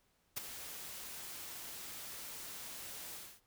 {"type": "noise with ADSR envelope", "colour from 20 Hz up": "white", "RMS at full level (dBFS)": -36, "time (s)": [0.36, 3.41], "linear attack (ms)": 15, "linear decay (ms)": 13, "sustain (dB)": -11, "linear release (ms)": 260, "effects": ["pink hiss -75 dBFS RMS until 3.46 s"]}